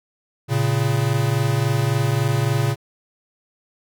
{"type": "tone pair together", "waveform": "square", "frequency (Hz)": [114.8, 138.37], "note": ["A#2", "C#3"], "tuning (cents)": [-26, -3], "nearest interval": "minor third", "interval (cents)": 323, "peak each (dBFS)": -21, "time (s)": [0.48, 2.76], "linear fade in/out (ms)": 50, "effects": []}